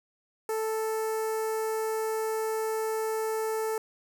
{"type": "tone with notch filter", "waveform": "sawtooth", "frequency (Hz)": 440, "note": "A4", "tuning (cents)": 0, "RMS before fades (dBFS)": -30, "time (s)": [0.49, 3.78], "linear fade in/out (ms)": 2, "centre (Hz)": 3400, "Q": 0.5, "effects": []}